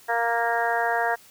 harmonic tone, 233.1 Hz, A#3, in tune, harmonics 2 / 3 / 4 / 5 / 6 / 7 / 8, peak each -30 / -25 / -28 / -37 / -33 / -28 / -31 dBFS, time 0.08-1.16 s, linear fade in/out 20 ms, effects white hiss -52 dBFS RMS until 1.3 s

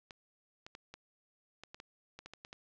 clicks, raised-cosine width 0.2 ms, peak -30 dBFS, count 12, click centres 0.108 / 0.665 / 0.751 / 0.94 / 1.636 / 1.745 / 1.801 / 2.19 / 2.26 / 2.336 / 2.449 / 2.529 s, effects low-pass 6000 Hz 12 dB/octave + 11-bit

